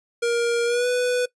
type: tone with pitch glide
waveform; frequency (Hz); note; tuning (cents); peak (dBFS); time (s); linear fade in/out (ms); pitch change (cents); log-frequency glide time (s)
square; 471.1 to 494.8; A#4 to B4; +18 to +3; -20; 0.22-1.26; 10; +85; 0.65-0.87
effects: noise-tail reverb RT60 0.1 s tail -20 dB re dry + resampled to 24000 Hz